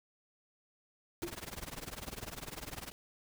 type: noise with tremolo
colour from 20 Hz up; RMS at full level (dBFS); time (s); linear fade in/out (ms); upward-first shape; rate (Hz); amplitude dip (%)
pink; -40; 1.22-2.92; 0; triangle; 20; 100
type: tone with exponential decay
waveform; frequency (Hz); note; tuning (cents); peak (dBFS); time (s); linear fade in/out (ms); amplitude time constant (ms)
sine; 343.2; F4; -30; -32; 1.23-1.37; 5; 29
effects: none